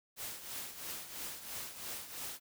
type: noise with tremolo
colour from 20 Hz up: white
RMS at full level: -41 dBFS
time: 0.16-2.4 s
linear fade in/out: 50 ms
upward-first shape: triangle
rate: 3 Hz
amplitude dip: 70%
effects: none